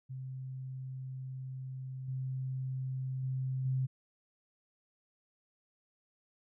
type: tone with level steps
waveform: sine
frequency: 130.81 Hz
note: C3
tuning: in tune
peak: -39 / -34 / -32 / -29 dBFS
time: 0.09-3.87 s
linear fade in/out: 20 ms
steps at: 2.08 / 3.23 / 3.65 s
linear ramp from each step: 5 ms
effects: none